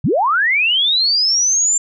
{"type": "linear sweep", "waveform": "sine", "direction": "up", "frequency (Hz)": [94.1, 7350], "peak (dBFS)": -12, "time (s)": [0.04, 1.78], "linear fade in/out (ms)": 5, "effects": []}